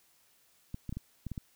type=clicks; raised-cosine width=5 ms; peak=-25 dBFS; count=7; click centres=0.744 / 0.893 / 0.926 / 0.97 / 1.267 / 1.317 / 1.378 s; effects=white hiss -67 dBFS RMS until 1.55 s